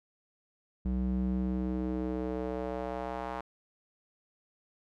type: tone with band-pass filter sweep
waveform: square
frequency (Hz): 62.8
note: B1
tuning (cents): +30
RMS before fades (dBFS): -33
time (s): 0.85-3.41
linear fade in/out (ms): 5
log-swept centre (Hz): 140 to 930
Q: 1.8
effects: none